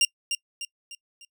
20% pulse tone with echo, 2794 Hz, F7, in tune, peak -13 dBFS, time 0.01-0.05 s, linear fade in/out 2 ms, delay 300 ms, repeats 4, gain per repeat -7 dB, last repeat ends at 1.25 s, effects noise-tail reverb RT60 0.1 s tail -25 dB re dry

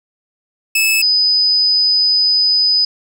sawtooth / sine tone pair in turn, 2607 / 4996 Hz, E7 / D#8, -20 / +6 cents, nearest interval major seventh, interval 1126 cents, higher second, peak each -8 / -10 dBFS, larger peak first, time 0.75-1.02 / 1.02-2.85 s, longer second, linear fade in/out 5 ms, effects none

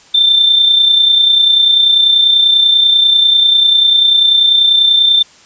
sine tone with amplitude modulation, 3568 Hz, A7, 23 cents sharp, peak -4 dBFS, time 0.14-5.23 s, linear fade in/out 10 ms, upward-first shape sine, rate 30.2 Hz, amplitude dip 45%, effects white hiss -43 dBFS RMS until 5.45 s + resampled to 16000 Hz

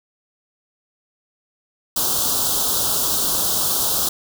white band-stop noise, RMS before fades -20 dBFS, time 1.96-4.09 s, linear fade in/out 5 ms, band 1400 to 3200 Hz, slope 48 dB/octave, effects none

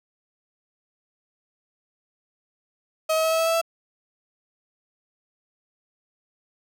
35% pulse tone with pitch steps, 634 / 638.8 / 643.6 / 648.4 / 653.3 / 658.3 / 663.2 Hz, D#5 / D#5 / E5 / E5 / E5 / E5 / E5, +32 / +45 / -42 / -29 / -16 / -3 / +10 cents, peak -18 dBFS, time 3.09-3.615 s, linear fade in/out 10 ms, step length 75 ms, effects 9-bit

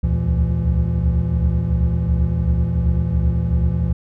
triangle tone cluster, 68.4 / 71.2 / 78.9 / 117.7 / 168.3 Hz, C#2 / C#2 / D#2 / A#2 / E3, -23 / +47 / +25 / +17 / +36 cents, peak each -20 dBFS, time 0.03-3.93 s, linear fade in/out 10 ms, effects none

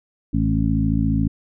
harmonic tone with a mistuned harmonic, 54.3 Hz, A1, 22 cents flat, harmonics 1 / 2 / 3 / 4 / 5, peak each -23 / -23 / -23 / -23 / -23 dBFS, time 0.33-1.28 s, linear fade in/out 10 ms, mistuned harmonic 5, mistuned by +20 cents, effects none

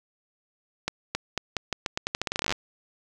accelerating click train, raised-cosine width 0.2 ms, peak -9 dBFS, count 22, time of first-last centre 0.88-2.524 s, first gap 270 ms, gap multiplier 0.84, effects none

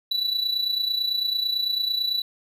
triangle tone with amplitude modulation, 3951 Hz, B7, in tune, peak -18 dBFS, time 0.11-2.22 s, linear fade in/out 5 ms, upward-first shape sine, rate 29 Hz, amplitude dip 65%, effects none

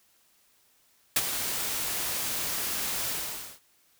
white noise with ADSR envelope, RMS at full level -21 dBFS, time 1.16-3.6 s, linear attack 4 ms, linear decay 40 ms, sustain -10 dB, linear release 500 ms, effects white hiss -65 dBFS RMS until 3.99 s

